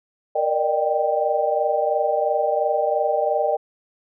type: chord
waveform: sine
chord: Eb major seventh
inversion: second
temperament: equal with one note detuned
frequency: 466.2 / 587.3 / 610.2 / 784 Hz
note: Bb4 / D5 / Eb5 / G5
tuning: 0 / 0 / -34 / 0 cents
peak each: -25 / -25 / -22 / -23 dBFS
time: 0.35-3.57 s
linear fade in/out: 10 ms
effects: none